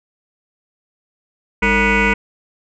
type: tone with frequency modulation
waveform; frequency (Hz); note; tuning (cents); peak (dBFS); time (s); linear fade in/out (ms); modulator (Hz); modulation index
sine; 1217; D#6; -39; -10; 1.62-2.14; 10; 254; 5.2
effects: tanh soft clip ceiling -9 dBFS